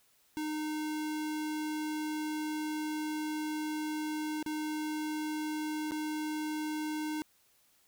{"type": "tone with dropouts", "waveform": "square", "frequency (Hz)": 306.7, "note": "D#4", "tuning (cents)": -25, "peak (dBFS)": -34, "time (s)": [0.37, 7.22], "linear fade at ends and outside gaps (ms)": 0, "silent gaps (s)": [[4.427, 4.462], [5.91, 5.919]], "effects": ["white hiss -68 dBFS RMS until 7.87 s"]}